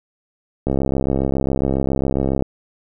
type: click train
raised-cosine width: 2 ms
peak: -6 dBFS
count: 119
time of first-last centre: 0.67-2.423 s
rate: 67.3 Hz
effects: none